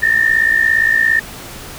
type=tone pair together; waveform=sine; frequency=1777.6 / 1835 Hz; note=A6 / A#6; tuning=+17 / -28 cents; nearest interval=minor second; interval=55 cents; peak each=-13 dBFS; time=0.02-1.2 s; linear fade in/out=10 ms; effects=pink hiss -32 dBFS RMS until 1.78 s